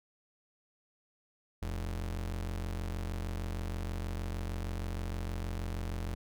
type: ring-modulated tone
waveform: square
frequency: 63.3 Hz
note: B1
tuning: 43 cents sharp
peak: -32 dBFS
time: 1.62-6.15 s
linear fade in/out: 5 ms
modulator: 23.2 Hz
effects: none